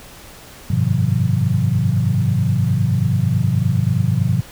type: tone cluster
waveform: sine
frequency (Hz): 94.9 / 104.3 / 127.6 / 156 / 179.6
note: F#2 / G#2 / C3 / D#3 / F3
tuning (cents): +44 / +8 / -43 / +5 / +49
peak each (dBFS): -25 / -19 / -18 / -22 / -22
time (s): 0.7-4.41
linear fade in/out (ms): 5
effects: pink hiss -40 dBFS RMS until 4.51 s